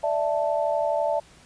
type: chord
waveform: sine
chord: D suspended second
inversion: none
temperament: equal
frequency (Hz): 587.3 / 659.3 / 880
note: D5 / E5 / A5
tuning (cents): 0 / 0 / 0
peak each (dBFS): -25 / -25 / -28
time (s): 0.03-1.2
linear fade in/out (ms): 10
effects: pink hiss -53 dBFS RMS until 1.45 s + resampled to 22050 Hz